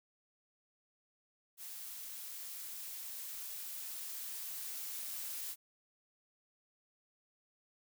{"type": "noise with level ramp", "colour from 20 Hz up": "blue", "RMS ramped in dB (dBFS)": [-47, -42], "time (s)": [1.57, 5.56], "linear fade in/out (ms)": 50, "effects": []}